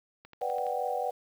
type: click train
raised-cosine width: 0.3 ms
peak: -33 dBFS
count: 6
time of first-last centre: 0.25-0.667 s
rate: 12 Hz
type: chord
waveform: sine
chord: G major seventh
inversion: first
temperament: equal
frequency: 493.9 / 587.3 / 740 / 784 Hz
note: B4 / D5 / F#5 / G5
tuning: 0 / 0 / 0 / 0 cents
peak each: -34 / -36 / -33 / -34 dBFS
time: 0.41-1.11 s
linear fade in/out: 10 ms
effects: 9-bit